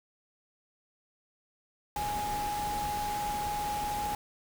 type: tone in noise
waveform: sine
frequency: 830.6 Hz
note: G#5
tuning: in tune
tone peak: -31 dBFS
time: 1.96-4.15 s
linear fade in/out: 2 ms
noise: pink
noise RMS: -39 dBFS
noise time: 1.96-4.15 s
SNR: +5 dB
effects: none